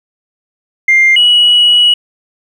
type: tone pair in turn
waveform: sine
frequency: 2100 / 2924 Hz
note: C7 / F#7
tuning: +6 / -21 cents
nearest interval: tritone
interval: 573 cents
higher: second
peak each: -3 dBFS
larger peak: neither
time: 0.88-1.16 / 1.16-1.94 s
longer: second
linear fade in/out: 5 ms
effects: tanh soft clip ceiling -1 dBFS + 7-bit